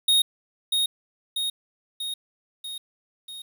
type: tone with echo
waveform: square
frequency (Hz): 3729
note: A#7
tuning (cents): 0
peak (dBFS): -17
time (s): 0.08-0.22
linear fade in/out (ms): 5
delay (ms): 640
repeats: 5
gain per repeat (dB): -4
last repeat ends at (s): 3.42
effects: 9-bit